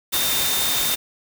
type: tone in noise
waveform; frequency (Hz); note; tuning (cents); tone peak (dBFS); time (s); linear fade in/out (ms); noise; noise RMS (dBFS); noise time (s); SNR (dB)
sine; 3635; A#7; -44; -25; 0.12-0.96; 20; white; -22; 0.12-0.96; -6
effects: none

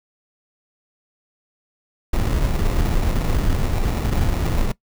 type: noise with sample-and-hold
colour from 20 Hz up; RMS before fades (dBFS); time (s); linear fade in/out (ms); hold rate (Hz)
brown; -19; 2.13-4.72; 5; 1575
effects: noise-tail reverb RT60 0.1 s tail -20 dB re dry

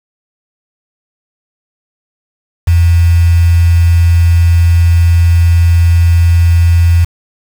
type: tone with quantisation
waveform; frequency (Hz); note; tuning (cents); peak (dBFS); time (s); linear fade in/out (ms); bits
sine; 85.1; F2; -44; -4; 2.67-7.05; 10; 4
effects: none

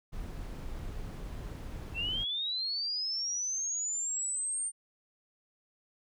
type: noise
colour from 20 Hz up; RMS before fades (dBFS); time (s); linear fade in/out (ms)
brown; -40; 0.12-2.25; 20
type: linear sweep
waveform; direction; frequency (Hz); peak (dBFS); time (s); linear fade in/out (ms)
sine; up; 2640 to 8870; -31; 1.94-4.72; 50
effects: none

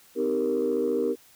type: chord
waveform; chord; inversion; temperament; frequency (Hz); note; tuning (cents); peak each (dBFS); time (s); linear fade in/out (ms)
sine; C minor seventh; none; equal with one note detuned; 256.1 / 311.1 / 392 / 466.2; C4 / Eb4 / G4 / Bb4; -37 / 0 / 0 / 0; -30 / -30 / -27 / -25; 0.15-1.16; 50
effects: tanh soft clip ceiling -16 dBFS + white hiss -56 dBFS RMS until 1.35 s

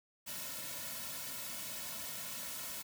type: noise with comb filter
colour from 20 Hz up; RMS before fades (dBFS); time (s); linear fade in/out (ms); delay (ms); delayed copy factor
white; -43; 0.26-2.83; 20; 2.5; -1
effects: none

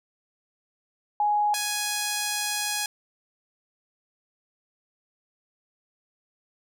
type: tone pair in turn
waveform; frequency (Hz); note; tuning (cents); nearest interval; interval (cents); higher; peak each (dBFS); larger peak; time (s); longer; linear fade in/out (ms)
sine / 5% pulse; 833 / 833; G#5 / G#5; +5 / +5; unison; 0; neither; -20 / -14; second; 1.2-1.54 / 1.54-2.86; second; 2
effects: none

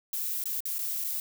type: noise with dropouts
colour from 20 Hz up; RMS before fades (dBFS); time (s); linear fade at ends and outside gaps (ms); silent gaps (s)
violet; -32; 0.13-1.2; 1; 0.44-0.456 / 0.605-0.654 / 0.784-0.79 / 1.041-1.045
effects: none

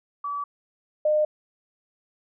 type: tone pair in turn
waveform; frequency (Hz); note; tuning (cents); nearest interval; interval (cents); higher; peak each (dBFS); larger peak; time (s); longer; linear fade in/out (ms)
sine; 1148 / 608.1; D6 / D#5; -40 / -40; major seventh; 1100; first; -27 / -18; second; 0.24-0.44 / 1.05-1.25; neither; 5
effects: none

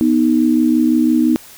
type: tone pair together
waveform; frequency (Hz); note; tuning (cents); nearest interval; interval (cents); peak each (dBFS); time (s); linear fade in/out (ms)
sine; 245.8 / 311.7; B3 / D#4; -8 / +3; major third; 411; -13; 0.01-1.36; 0
effects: white hiss -40 dBFS RMS until 1.57 s

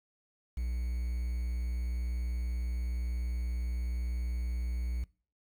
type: tone with quantisation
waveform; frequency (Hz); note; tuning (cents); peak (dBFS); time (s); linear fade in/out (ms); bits
triangle; 60.5; B1; -35; -29; 0.57-5.04; 5; 9
effects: noise-tail reverb RT60 0.4 s tail -22 dB re dry

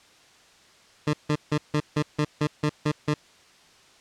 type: tone bursts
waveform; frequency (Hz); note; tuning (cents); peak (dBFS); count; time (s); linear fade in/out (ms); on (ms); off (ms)
20% pulse; 149.9; D3; +36; -16; 10; 1.07-3.14; 5; 63; 160
effects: white hiss -55 dBFS RMS until 4 s + low-pass 6000 Hz 12 dB/octave

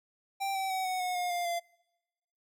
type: tone with pitch steps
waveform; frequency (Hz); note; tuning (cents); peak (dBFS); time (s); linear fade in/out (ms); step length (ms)
square; 784 / 769.6 / 755.5 / 741.7 / 728.1 / 714.8 / 701.7 / 688.8; G5 / G5 / F#5 / F#5 / F#5 / F5 / F5 / F5; 0 / -32 / +36 / +4 / -28 / +40 / +8 / -24; -31; 0.4-1.6; 20; 150
effects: noise-tail reverb RT60 1.0 s tail -26 dB re dry

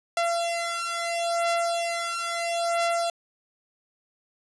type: beating tone pair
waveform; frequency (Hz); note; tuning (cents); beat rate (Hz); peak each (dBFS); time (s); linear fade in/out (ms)
sawtooth; 681 / 681.75; F5 / F5; -44 / -42; 0.75; -24; 0.17-3.1; 2
effects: resampled to 24000 Hz + 10-bit

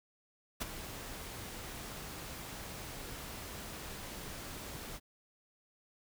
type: noise with ADSR envelope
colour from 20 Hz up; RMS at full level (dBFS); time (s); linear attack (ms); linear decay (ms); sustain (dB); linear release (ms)
pink; -33; 0.6-5; 19; 17; -12; 44
effects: none

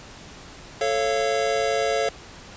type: chord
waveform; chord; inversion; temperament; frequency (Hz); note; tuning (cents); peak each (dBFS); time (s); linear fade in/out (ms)
square; A augmented; none; just; 440 / 550 / 687.5; A4 / C#5 / E#5; 0 / -14 / -27; -26; 0.81-2.09; 2
effects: pink hiss -43 dBFS RMS until 2.56 s + resampled to 16000 Hz

